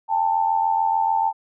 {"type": "tone pair together", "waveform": "sine", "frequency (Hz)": [803.2, 890], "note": ["G5", "A5"], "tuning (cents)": [42, 20], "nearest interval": "major second", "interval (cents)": 178, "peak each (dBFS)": [-22, -19], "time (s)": [0.08, 1.33], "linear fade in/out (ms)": 50, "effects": []}